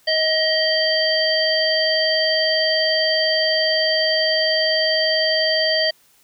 harmonic tone with a mistuned harmonic, 631 Hz, D#5, 24 cents sharp, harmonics 1 / 3 / 5 / 7, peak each -20 / -23 / -24 / -20 dBFS, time 0.07-5.91 s, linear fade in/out 10 ms, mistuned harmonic 7, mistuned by +87 cents, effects white hiss -56 dBFS RMS until 6.23 s

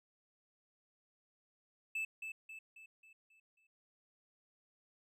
triangle tone with echo, 2629 Hz, E7, 5 cents flat, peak -34 dBFS, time 1.95-2.05 s, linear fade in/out 5 ms, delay 270 ms, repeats 6, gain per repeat -6 dB, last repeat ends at 3.67 s, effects none

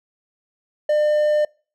triangle tone, 601 Hz, D5, 40 cents sharp, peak -13 dBFS, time 0.89-1.45 s, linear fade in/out 5 ms, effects noise-tail reverb RT60 0.4 s tail -26 dB re dry

